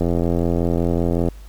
click train, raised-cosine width 2 ms, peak -7 dBFS, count 110, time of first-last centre 0.01-1.286 s, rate 85.4 Hz, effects added 50 Hz sine -36 dBFS peak until 1.48 s + pink hiss -51 dBFS RMS until 1.48 s

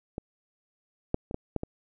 clicks, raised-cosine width 2 ms, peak -20 / -11 / -23 / -17 / -15 / -19 dBFS, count 6, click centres 0.181 / 1.144 / 1.311 / 1.344 / 1.563 / 1.634 s, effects none

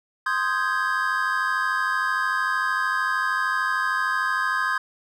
triangle chord, Ab major seventh, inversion first, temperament equal, 1046.5 / 1244.5 / 1568 / 1661.2 Hz, C6 / Eb6 / G6 / Ab6, 0 / 0 / 0 / 0 cents, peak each -25 / -26 / -25 / -25 dBFS, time 0.26-4.78 s, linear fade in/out 5 ms, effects none

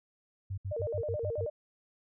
sine tone bursts, 96.6 Hz, G2, 25 cents flat, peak -33 dBFS, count 7, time 0.5-1.454 s, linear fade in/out 10 ms, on 78 ms, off 68 ms
sine tone with vibrato, 527 Hz, C5, 12 cents sharp, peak -32 dBFS, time 0.71-1.5 s, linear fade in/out 10 ms, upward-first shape square, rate 9.3 Hz, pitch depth 230 cents each way
effects none

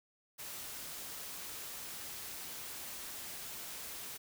white noise, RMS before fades -45 dBFS, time 0.38-4.18 s, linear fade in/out 20 ms, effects none

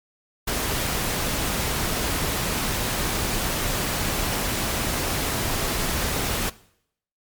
pink noise, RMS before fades -25 dBFS, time 0.47-6.5 s, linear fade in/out 10 ms, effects noise-tail reverb RT60 0.7 s tail -20 dB re dry + MP3 96 kbps

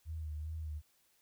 sine tone with vibrato, 77.78 Hz, D#2, in tune, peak -38 dBFS, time 0.05-0.82 s, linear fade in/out 50 ms, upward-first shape sine, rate 2.5 Hz, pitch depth 49 cents each way, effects white hiss -72 dBFS RMS until 1.21 s

